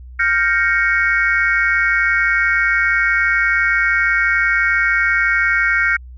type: chord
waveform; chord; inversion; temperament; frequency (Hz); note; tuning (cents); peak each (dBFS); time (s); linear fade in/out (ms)
sine; G half-diminished seventh; third; equal; 1396.9 / 1568 / 1864.7 / 2217; F6 / G6 / Bb6 / Db7; 0 / 0 / 0 / 0; -18; 0.19-5.97; 10
effects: tanh soft clip ceiling -3 dBFS + added 62 Hz sine -33 dBFS peak until 6.17 s